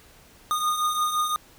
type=beating tone pair; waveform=square; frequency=1223 / 1228.8 Hz; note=D#6 / D#6; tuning=-30 / -22 cents; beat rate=5.8 Hz; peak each=-31 / -24 dBFS; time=0.51-1.36 s; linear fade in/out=0 ms; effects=pink hiss -53 dBFS RMS until 1.58 s